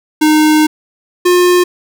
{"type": "tone pair in turn", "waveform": "square", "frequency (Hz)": [307.5, 357.1], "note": ["D#4", "F4"], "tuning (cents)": [-20, 39], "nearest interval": "minor third", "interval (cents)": 259, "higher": "second", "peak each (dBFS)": -7, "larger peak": "neither", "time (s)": [[0.21, 0.67], [1.25, 1.64]], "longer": "first", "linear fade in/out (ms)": 10, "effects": []}